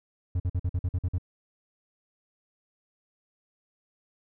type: tone bursts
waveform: triangle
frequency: 89.2 Hz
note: F2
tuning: 37 cents sharp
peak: -22 dBFS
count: 9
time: 0.35-1.183 s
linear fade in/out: 5 ms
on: 49 ms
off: 49 ms
effects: none